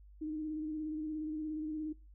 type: tone with vibrato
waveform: sine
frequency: 308.6 Hz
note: D#4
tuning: 14 cents flat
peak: -36 dBFS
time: 0.21-1.93 s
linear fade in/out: 10 ms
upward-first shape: square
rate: 17 Hz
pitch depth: 27 cents each way
effects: noise-tail reverb RT60 0.3 s tail -24 dB re dry + added 50 Hz sine -54 dBFS peak until 2.14 s